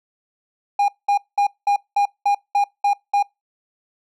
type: tone bursts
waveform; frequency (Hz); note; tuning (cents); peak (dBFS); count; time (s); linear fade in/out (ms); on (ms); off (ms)
triangle; 811; G#5; -41; -12; 9; 0.79-3.227; 5; 93; 200
effects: noise-tail reverb RT60 0.2 s tail -25 dB re dry